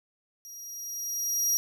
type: tone with level ramp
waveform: 30% pulse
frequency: 5710 Hz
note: F8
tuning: 37 cents sharp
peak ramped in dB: -39 to -18 dBFS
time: 0.45-1.57 s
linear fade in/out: 0 ms
effects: none